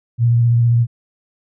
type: tone with vibrato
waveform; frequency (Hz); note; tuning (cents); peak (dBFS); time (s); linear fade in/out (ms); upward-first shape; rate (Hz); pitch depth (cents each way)
sine; 118.2; A#2; +24; -10; 0.18-0.87; 50; sine; 15; 24
effects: none